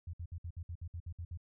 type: tone bursts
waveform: sine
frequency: 85.2 Hz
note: F2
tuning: 42 cents flat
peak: -39 dBFS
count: 11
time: 0.07-1.374 s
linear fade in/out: 5 ms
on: 64 ms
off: 60 ms
effects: none